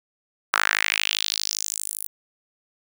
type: tone with high-pass filter sweep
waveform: sawtooth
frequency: 52.5 Hz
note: G#1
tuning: 19 cents sharp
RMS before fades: -25 dBFS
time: 0.53-2.07 s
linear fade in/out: 5 ms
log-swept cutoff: 1300 to 12000 Hz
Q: 3.1
effects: none